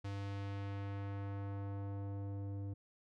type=tone with low-pass filter sweep; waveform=square; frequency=99.6 Hz; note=G2; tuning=28 cents sharp; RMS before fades=-42 dBFS; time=0.04-2.74 s; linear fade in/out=10 ms; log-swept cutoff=5500 to 400 Hz; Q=0.77; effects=none